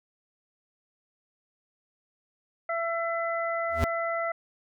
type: harmonic tone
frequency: 670 Hz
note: E5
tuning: 28 cents sharp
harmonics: 1 / 2 / 3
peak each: -29 / -32 / -34 dBFS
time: 2.69-4.32 s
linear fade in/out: 5 ms
type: tone with exponential growth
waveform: square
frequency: 80.8 Hz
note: E2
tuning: 34 cents flat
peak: -20 dBFS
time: 3.69-3.84 s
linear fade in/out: 0 ms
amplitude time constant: 31 ms
effects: none